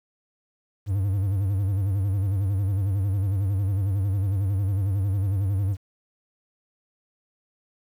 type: tone with vibrato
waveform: triangle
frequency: 98 Hz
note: G2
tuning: in tune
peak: -19 dBFS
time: 0.86-5.77 s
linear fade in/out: 50 ms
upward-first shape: sine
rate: 11 Hz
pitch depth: 96 cents each way
effects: 9-bit